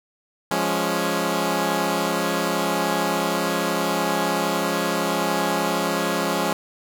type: chord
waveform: 10% pulse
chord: Db major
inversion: first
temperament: equal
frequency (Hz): 174.61 / 207.7 / 277.2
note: F3 / Ab3 / Db4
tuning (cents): 0 / 0 / 0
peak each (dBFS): -17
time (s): 0.51-6.53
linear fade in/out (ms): 2
effects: none